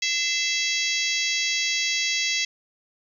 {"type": "harmonic tone with a mistuned harmonic", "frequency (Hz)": 660, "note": "E5", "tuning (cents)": 2, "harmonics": [3, 4, 5, 6, 7, 8, 9, 10], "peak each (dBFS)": [-28, -29, -30, -31, -31, -32, -33, -33], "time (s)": [0.02, 2.45], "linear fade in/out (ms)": 5, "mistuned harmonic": 3, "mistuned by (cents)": 56, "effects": ["9-bit"]}